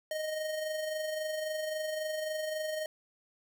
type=tone with amplitude modulation; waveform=square; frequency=621 Hz; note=D#5; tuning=3 cents flat; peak=-32 dBFS; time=0.11-2.86 s; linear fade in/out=2 ms; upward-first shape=sine; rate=23.7 Hz; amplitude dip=40%; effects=none